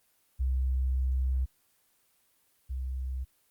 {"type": "tone pair in turn", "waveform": "sine", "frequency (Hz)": [64.7, 64.7], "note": ["C2", "C2"], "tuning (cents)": [-19, -19], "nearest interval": "unison", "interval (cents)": 0, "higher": "neither", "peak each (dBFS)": [-25, -31], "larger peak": "first", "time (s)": [[0.39, 1.46], [2.69, 3.25]], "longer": "first", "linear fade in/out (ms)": 20, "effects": ["white hiss -69 dBFS RMS until 3.5 s", "Opus 24 kbps"]}